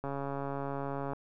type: click train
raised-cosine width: 1 ms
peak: -23 dBFS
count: 153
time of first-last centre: 0.04-1.134 s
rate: 139 Hz
effects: none